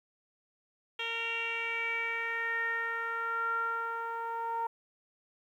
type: tone with low-pass filter sweep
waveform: 10% pulse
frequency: 460.3 Hz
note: A#4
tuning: 22 cents flat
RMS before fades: -34 dBFS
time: 0.99-4.67 s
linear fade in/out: 5 ms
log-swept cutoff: 3100 to 970 Hz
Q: 6.5
effects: 11-bit